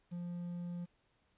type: tone with quantisation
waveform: triangle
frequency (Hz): 174.61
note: F3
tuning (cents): 0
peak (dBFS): -37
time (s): 0.11-0.86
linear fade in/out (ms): 20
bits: 11
effects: pink hiss -75 dBFS RMS until 1.37 s + resampled to 8000 Hz